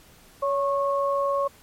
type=tone pair together; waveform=sine; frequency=561 / 1094.5 Hz; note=C#5 / C#6; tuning=+21 / -22 cents; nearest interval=octave; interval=1157 cents; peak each=-23 / -25 dBFS; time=0.42-1.48 s; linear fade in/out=10 ms; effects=pink hiss -53 dBFS RMS until 1.62 s + MP3 64 kbps

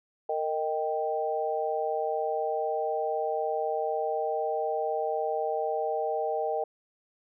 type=chord; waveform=sine; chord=Eb major; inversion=second; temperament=equal with one note detuned; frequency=460 / 622.3 / 784 Hz; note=Bb4 / Eb5 / G5; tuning=-23 / 0 / 0 cents; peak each=-31 dBFS; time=0.29-6.64 s; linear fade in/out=5 ms; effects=none

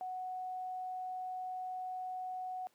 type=tone; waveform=sine; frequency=740 Hz; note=F#5; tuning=in tune; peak=-38 dBFS; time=0.01-2.67 s; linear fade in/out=0 ms; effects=pink hiss -72 dBFS RMS until 2.74 s + high-pass 200 Hz 12 dB/octave

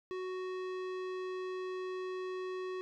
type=tone with tanh clipping; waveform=sine; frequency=370.7 Hz; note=F#4; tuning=3 cents sharp; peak=-39 dBFS; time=0.11-2.81 s; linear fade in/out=0 ms; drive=18 dB; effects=none

